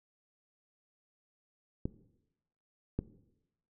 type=clicks; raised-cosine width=3 ms; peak=-20 / -18 dBFS; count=2; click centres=1.855 / 2.99 s; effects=noise-tail reverb RT60 0.9 s tail -17 dB re dry